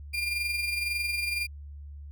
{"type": "tone with amplitude modulation", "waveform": "35% pulse", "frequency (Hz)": 2400, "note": "D7", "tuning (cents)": 37, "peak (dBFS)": -24, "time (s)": [0.13, 1.47], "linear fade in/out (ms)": 20, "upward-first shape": "sine", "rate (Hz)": 21.9, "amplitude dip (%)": 45, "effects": ["added 72 Hz sine -40 dBFS peak until 2.11 s"]}